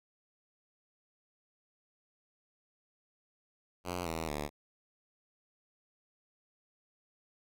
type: tone with pitch steps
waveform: 5% pulse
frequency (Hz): 89 / 81.14 / 73.98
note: F2 / E2 / D2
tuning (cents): +33 / -27 / +13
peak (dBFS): -24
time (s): 3.84-4.5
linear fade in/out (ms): 50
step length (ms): 220
effects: none